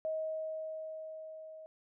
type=tone with level ramp; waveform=sine; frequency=632 Hz; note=D#5; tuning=27 cents sharp; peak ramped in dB=-32 to -47 dBFS; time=0.05-1.66 s; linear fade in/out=0 ms; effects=none